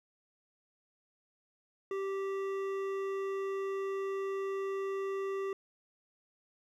triangle tone with hard clipping, 390 Hz, G4, 9 cents flat, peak -35 dBFS, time 1.91-5.53 s, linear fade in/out 2 ms, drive 15 dB, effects none

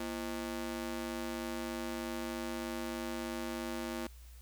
sawtooth ring-modulated tone, 287.6 Hz, D4, 36 cents flat, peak -30 dBFS, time 0-4.07 s, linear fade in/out 5 ms, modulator 51.6 Hz, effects added 60 Hz sine -50 dBFS peak until 4.41 s + white hiss -62 dBFS RMS until 4.41 s

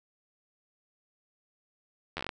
slowing click train, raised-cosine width 0.3 ms, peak -18 dBFS, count 8, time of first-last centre 2.17-2.292 s, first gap 11 ms, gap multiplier 1.15, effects none

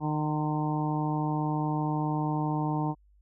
harmonic tone with a mistuned harmonic, 152.3 Hz, D#3, 37 cents flat, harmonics 1 / 2 / 3 / 4 / 5 / 6 / 7, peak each -29 / -31 / -42 / -43 / -36 / -35 / -41 dBFS, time 0-2.95 s, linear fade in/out 50 ms, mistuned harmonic 7, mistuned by -36 cents, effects added 50 Hz sine -58 dBFS peak until 3.21 s

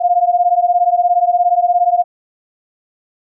sine beating tone pair, 698.5 / 715.5 Hz, F5 / F5, 0 / +42 cents, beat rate 17 Hz, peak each -13 dBFS, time 0-2.04 s, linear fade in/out 20 ms, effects none

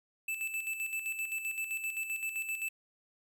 square tone with tremolo, 2637 Hz, E7, in tune, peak -33 dBFS, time 0.28-2.69 s, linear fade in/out 5 ms, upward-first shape square, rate 7.7 Hz, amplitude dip 55%, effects none

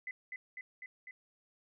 sine tone with echo, 2026 Hz, B6, 44 cents sharp, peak -38 dBFS, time 0.07-0.11 s, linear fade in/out 2 ms, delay 250 ms, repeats 4, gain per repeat -2 dB, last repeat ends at 1.11 s, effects none

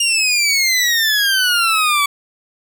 20% pulse exponential sweep, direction down, 2835 to 1132 Hz, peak -8 dBFS, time 0-2.06 s, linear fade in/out 5 ms, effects none

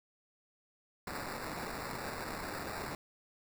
white noise with sample-and-hold, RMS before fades -41 dBFS, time 1.07-2.95 s, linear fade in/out 2 ms, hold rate 3150 Hz, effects none

